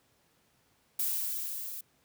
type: noise with level ramp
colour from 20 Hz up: violet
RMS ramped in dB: -30 to -41 dBFS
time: 0.99-1.81 s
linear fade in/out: 5 ms
effects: pink hiss -69 dBFS RMS until 2.04 s + high-pass 80 Hz 12 dB/octave